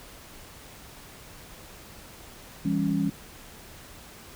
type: chord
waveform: sine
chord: C# diminished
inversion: first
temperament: just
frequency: 166.31 / 199.57 / 277.2 Hz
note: E3 / G3 / C#4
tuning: +16 / +31 / 0 cents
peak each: -28 / -27 / -27 dBFS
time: 2.65-3.1 s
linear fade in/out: 5 ms
effects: pink hiss -47 dBFS RMS until 4.35 s